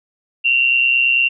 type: tone with amplitude modulation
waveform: sine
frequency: 2752 Hz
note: F7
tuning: 26 cents flat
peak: -9 dBFS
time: 0.44-1.29 s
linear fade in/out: 20 ms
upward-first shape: sine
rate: 129 Hz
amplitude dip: 60%
effects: none